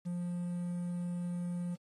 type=tone with quantisation; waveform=triangle; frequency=175.7 Hz; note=F3; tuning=11 cents sharp; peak=-32 dBFS; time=0.05-1.76 s; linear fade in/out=20 ms; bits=10; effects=AAC 32 kbps